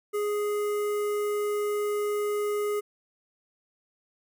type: tone with notch filter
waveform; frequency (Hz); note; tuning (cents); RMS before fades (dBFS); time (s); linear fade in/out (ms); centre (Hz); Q
square; 415.3; G#4; 0; -28; 0.13-2.81; 20; 4100; 0.59
effects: none